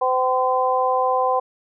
harmonic tone, 256.1 Hz, C4, 37 cents flat, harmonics 2 / 3 / 4, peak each -21 / -21 / -21 dBFS, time 0.01-1.4 s, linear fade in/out 10 ms, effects none

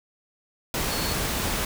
sine tone in noise, 4385 Hz, C#8, 20 cents flat, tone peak -33 dBFS, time 0.91-1.13 s, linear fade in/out 2 ms, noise pink, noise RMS -27 dBFS, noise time 0.74-1.65 s, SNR -9 dB, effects none

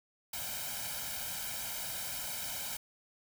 white noise with comb filter, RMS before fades -39 dBFS, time 0.33-2.77 s, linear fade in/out 5 ms, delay 1.3 ms, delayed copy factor +0.85, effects none

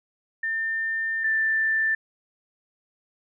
sine tone pair in turn, 1800 / 1773.2 Hz, A6 / A6, +39 / +13 cents, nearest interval unison, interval 26 cents, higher first, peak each -24 / -20 dBFS, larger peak second, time 0.43-1.24 / 1.24-1.95 s, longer first, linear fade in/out 5 ms, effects none

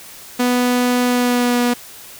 sawtooth tone with pitch glide, 246.9 to 242.9 Hz, B3 to B3, 0 to -29 cents, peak -10 dBFS, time 0.39-1.74 s, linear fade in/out 10 ms, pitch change -29 cents, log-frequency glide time 1.04-1.61 s, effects white hiss -38 dBFS RMS until 2.19 s

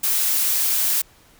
blue noise, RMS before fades -20 dBFS, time 0.03-1.02 s, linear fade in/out 10 ms, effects pink hiss -53 dBFS RMS until 1.39 s

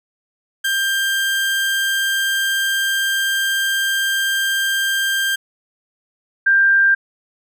30% pulse / sine tone pair in turn, 1587 / 1587 Hz, G6 / G6, +21 / +21 cents, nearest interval unison, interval 0 cents, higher neither, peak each -14 / -10 dBFS, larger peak second, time 0.64-5.36 / 6.46-6.95 s, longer first, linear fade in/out 10 ms, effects none

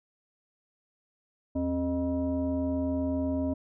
sine tone with frequency modulation, 267.9 Hz, C4, 41 cents sharp, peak -26 dBFS, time 1.55-3.54 s, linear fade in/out 10 ms, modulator 348 Hz, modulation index 0.88, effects none

